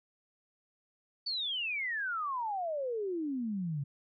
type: exponential sweep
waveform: sine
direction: down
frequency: 4581 to 135.2 Hz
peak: -32 dBFS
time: 1.26-3.84 s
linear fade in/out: 10 ms
effects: none